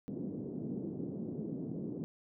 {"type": "band-pass noise", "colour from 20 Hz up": "pink", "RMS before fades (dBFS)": -40, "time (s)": [0.08, 2.04], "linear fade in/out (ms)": 0, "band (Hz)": [160, 370], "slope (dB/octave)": 24, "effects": []}